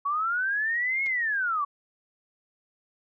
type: linear two-way sweep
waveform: sine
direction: up then down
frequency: 1108.7 to 2189 to 1108.7 Hz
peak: -24 dBFS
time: 0.05-1.65 s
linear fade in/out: 10 ms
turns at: 1.04 s
type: clicks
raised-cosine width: 0.2 ms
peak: -29 dBFS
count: 2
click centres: 1.061 / 1.068 s
effects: none